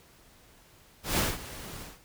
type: noise with ADSR envelope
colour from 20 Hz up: pink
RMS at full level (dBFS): -25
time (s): 1.03-2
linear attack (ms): 150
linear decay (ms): 190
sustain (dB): -17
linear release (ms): 190
effects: pink hiss -58 dBFS RMS until 2.04 s